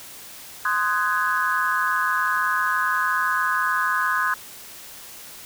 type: chord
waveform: sine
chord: Ab dominant seventh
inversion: first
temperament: just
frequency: 1038.3 / 1245.9 / 1495.1 / 1661.2 Hz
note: C6 / Eb6 / Gb6 / Ab6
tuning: -14 / +2 / +18 / 0 cents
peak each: -25 dBFS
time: 0.65-4.34 s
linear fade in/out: 2 ms
effects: white hiss -41 dBFS RMS until 5.45 s